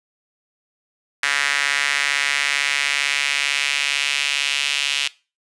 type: tone with high-pass filter sweep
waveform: sawtooth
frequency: 142.2 Hz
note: C#3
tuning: 45 cents sharp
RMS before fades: -21 dBFS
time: 1.23-5.08 s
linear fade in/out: 2 ms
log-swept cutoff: 1800 to 2800 Hz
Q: 2.6
effects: noise-tail reverb RT60 0.3 s tail -20 dB re dry + resampled to 22050 Hz